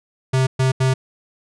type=tone bursts at uneven times; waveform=square; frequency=131 Hz; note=C3; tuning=2 cents sharp; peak=-15 dBFS; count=3; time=0.33-0.47 / 0.59-0.72 / 0.8-0.94 s; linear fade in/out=10 ms; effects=resampled to 22050 Hz